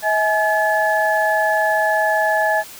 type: tone cluster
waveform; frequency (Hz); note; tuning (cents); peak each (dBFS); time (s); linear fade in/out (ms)
sine; 642 / 842 / 1717; E5 / G#5 / A6; -46 / +24 / -43; -19; 0.02-2.64; 50
effects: white hiss -38 dBFS RMS until 2.79 s